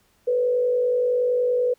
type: tone with frequency modulation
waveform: sine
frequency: 493.9 Hz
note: B4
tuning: in tune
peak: -18 dBFS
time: 0.27-1.74 s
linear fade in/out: 10 ms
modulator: 50.6 Hz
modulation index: 0.44
effects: pink hiss -63 dBFS RMS until 1.78 s